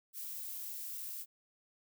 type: noise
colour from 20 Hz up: violet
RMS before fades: -43 dBFS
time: 0.13-1.26 s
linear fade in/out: 50 ms
effects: none